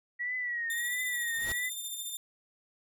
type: tone with vibrato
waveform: sine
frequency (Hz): 1924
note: B6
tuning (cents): -46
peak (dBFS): -31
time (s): 0.19-1.7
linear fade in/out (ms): 20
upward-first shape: triangle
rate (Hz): 1.5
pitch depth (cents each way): 85
type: tone with tremolo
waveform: 10% pulse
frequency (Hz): 3592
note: A7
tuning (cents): +35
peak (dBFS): -27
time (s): 0.7-2.17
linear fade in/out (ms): 2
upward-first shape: sine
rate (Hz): 14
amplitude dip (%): 40
type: noise with exponential growth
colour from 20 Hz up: pink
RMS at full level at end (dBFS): -36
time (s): 1.26-1.52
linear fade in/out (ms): 0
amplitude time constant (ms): 55
effects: none